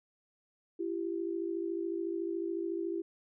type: tone pair together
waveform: sine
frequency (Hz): 336.8 / 390.7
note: E4 / G4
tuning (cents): +37 / -6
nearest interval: minor third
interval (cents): 257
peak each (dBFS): -34 / -37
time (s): 0.79-3.02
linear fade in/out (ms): 10
effects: none